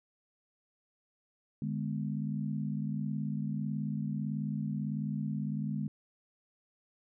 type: chord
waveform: sine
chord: G# diminished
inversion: second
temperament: just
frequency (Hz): 149.51 / 207.7 / 249.2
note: D3 / G#3 / B3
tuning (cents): +31 / 0 / +16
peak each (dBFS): -35 / -35 / -40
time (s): 1.62-5.88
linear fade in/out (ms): 2
effects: none